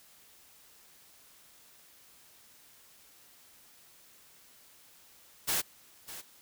white noise with echo, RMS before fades -30 dBFS, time 5.47-5.62 s, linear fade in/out 20 ms, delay 600 ms, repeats 1, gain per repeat -14 dB, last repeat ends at 6.22 s, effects white hiss -59 dBFS RMS until 6.41 s

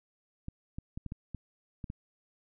clicks, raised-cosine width 5 ms, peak -26 dBFS, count 8, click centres 0.484 / 0.785 / 0.975 / 1.063 / 1.121 / 1.347 / 1.842 / 1.901 s, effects none

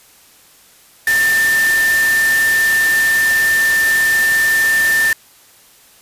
sine tone in noise, 1788 Hz, A6, 27 cents sharp, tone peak -11 dBFS, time 1.07-5.13 s, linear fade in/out 2 ms, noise white, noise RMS -22 dBFS, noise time 1.07-5.13 s, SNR +8 dB, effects white hiss -47 dBFS RMS until 6.01 s + resampled to 32000 Hz

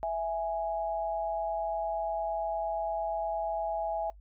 sine tone pair together, 659.2 / 830.6 Hz, E5 / G#5, 0 / 0 cents, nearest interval major third, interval 400 cents, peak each -31 / -33 dBFS, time 0.03-4.1 s, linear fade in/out 0 ms, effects noise-tail reverb RT60 0.1 s tail -21 dB re dry + added 50 Hz sine -50 dBFS peak until 4.2 s

